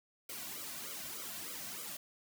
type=noise with flanger; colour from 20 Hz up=white; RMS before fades=-44 dBFS; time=0.29-1.97 s; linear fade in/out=5 ms; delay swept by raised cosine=1.1 to 2.4 ms; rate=3.3 Hz; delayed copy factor=-0.95; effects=none